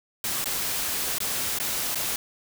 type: noise with dropouts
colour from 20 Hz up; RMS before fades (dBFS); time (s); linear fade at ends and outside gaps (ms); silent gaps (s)
white; -28; 0.24-2.16; 2; 0.443-0.457 / 1.184-1.203 / 1.587-1.599 / 1.948-1.955
effects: none